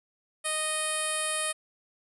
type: tone with low-pass filter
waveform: 10% pulse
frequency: 620 Hz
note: D#5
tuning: 6 cents flat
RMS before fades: -30 dBFS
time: 0.44-1.53 s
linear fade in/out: 20 ms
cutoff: 10000 Hz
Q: 7.1
effects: none